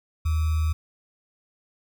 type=tone with sample-and-hold; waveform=sine; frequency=78.9 Hz; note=D#2; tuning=25 cents sharp; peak=-20 dBFS; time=0.25-0.73 s; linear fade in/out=10 ms; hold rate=1225 Hz; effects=none